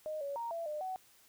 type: tone with pitch steps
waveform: sine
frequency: 618 / 563 / 932 / 670 / 603 / 750 Hz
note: D#5 / C#5 / A#5 / E5 / D5 / F#5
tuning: -12 / +27 / -1 / +28 / +46 / +23 cents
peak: -36 dBFS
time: 0.06-0.96 s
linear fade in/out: 0 ms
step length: 150 ms
effects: white hiss -64 dBFS RMS until 1.28 s